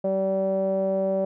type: tone with low-pass filter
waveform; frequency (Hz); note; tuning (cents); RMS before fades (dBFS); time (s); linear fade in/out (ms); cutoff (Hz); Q
sawtooth; 192.4; G3; -32; -24; 0.04-1.25; 5; 600; 7.5
effects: none